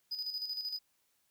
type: tone with tremolo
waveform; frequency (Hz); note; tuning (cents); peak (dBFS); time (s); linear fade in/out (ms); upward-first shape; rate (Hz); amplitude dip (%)
triangle; 4978; D#8; 0; -33; 0.11-0.79; 10; square; 13; 55
effects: white hiss -75 dBFS RMS until 1.3 s